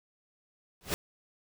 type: noise with exponential growth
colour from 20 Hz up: pink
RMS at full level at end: -26 dBFS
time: 0.81-0.94 s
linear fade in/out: 0 ms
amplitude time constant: 28 ms
effects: none